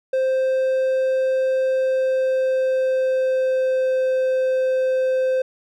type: tone with pitch glide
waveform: triangle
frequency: 523.3 to 518.8 Hz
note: C5 to C5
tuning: 0 to -15 cents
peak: -15 dBFS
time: 0.13-5.42 s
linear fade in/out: 5 ms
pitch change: -15 cents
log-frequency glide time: 1.64-3.99 s
effects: none